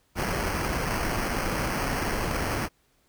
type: noise with sample-and-hold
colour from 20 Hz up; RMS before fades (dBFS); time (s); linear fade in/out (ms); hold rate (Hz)
pink; -28; 0.15-2.69; 50; 3675
effects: pink hiss -67 dBFS RMS until 3.08 s